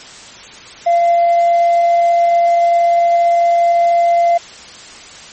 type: tone with tanh clipping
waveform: sine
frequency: 687 Hz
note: F5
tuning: 29 cents flat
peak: -9 dBFS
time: 0.86-4.38 s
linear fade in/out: 10 ms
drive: 1 dB
effects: white hiss -35 dBFS RMS until 5.32 s + MP3 32 kbps